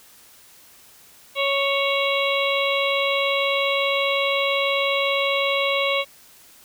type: harmonic tone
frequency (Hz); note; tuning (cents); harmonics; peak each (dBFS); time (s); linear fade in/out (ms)
554.4; C#5; 0; 1 / 2 / 4 / 5 / 6 / 7; -23 / -27 / -25 / -27 / -29 / -30; 1.35-6.05; 50
effects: white hiss -50 dBFS RMS until 6.64 s